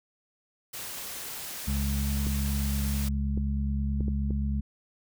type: noise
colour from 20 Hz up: white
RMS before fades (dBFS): -38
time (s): 0.73-3.09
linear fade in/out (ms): 10
type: harmonic tone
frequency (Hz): 69.4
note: C#2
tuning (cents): +3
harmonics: 1 / 2 / 3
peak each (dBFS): -27 / -35 / -32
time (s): 1.67-4.61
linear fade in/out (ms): 10
type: clicks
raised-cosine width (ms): 3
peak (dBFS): -21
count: 5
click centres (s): 2.268 / 3.376 / 4.007 / 4.082 / 4.307
effects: none